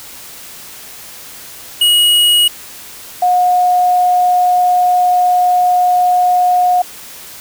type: tone pair in turn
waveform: square / sine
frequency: 2900 / 721.7 Hz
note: F#7 / F#5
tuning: -35 / -43 cents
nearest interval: 2 octaves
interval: 2408 cents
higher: first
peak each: -8 dBFS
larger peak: neither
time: 1.81-2.48 / 3.22-6.82 s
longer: second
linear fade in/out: 5 ms
effects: white hiss -33 dBFS RMS until 7.4 s